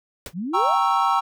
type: noise with exponential decay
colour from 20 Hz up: pink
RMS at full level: -29 dBFS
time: 0.26-0.34 s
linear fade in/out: 2 ms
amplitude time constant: 17 ms
type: exponential sweep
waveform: sine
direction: up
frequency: 155.56 to 930 Hz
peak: -25 dBFS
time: 0.33-0.8 s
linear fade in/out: 50 ms
type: chord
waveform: triangle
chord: G diminished seventh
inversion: none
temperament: equal with one note detuned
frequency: 784 / 932.3 / 1099.8 / 1318.5 Hz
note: G5 / Bb5 / Db6 / Fb6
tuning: 0 / 0 / -14 / 0 cents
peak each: -21 dBFS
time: 0.53-1.21 s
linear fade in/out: 20 ms
effects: none